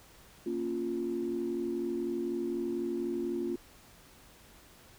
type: chord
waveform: sine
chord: Bb minor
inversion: none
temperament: equal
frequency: 233.1 / 277.2 / 349.2 Hz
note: Bb3 / Db4 / F4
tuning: 0 / 0 / 0 cents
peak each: -37 / -37 / -32 dBFS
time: 0.46-3.56 s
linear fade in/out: 5 ms
effects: tanh soft clip ceiling -23 dBFS + pink hiss -57 dBFS RMS until 4.98 s